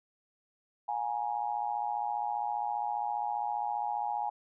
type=tone with amplitude modulation; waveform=sine; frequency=831 Hz; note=G#5; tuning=1 cent sharp; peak=-26 dBFS; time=0.88-4.3 s; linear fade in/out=10 ms; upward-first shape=sine; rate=115 Hz; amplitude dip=95%; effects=none